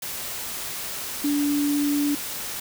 sine tone in noise, 289.4 Hz, D4, 25 cents flat, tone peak -20 dBFS, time 1.24-2.15 s, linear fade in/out 5 ms, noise white, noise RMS -32 dBFS, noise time 0.02-2.6 s, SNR +9 dB, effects none

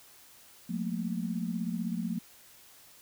sine tone cluster, 179.1 / 218 / 234.1 Hz, F3 / A3 / A#3, +44 / -16 / +8 cents, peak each -34 / -35 / -36 dBFS, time 0.69-2.19 s, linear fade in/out 10 ms, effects white hiss -56 dBFS RMS until 3.01 s

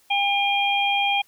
harmonic tone, 804 Hz, G5, 44 cents sharp, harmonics 1 / 3 / 4, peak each -22 / -23 / -25 dBFS, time 0.1-1.22 s, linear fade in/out 10 ms, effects white hiss -59 dBFS RMS until 1.27 s

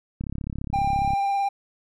click train, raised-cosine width 5 ms, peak -18 dBFS, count 33, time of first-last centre 0.21-1.135 s, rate 34.6 Hz
triangle tone with vibrato, 795 Hz, G5, 24 cents sharp, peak -19 dBFS, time 0.73-1.49 s, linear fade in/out 10 ms, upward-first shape sine, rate 18 Hz, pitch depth 16 cents each way
effects none

